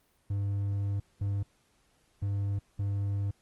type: tone bursts at uneven times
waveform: triangle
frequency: 100 Hz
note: G2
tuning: 35 cents sharp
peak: -26 dBFS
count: 4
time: 0.3-1 / 1.21-1.43 / 2.22-2.59 / 2.79-3.31 s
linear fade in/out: 5 ms
effects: pink hiss -69 dBFS RMS until 3.41 s + Opus 32 kbps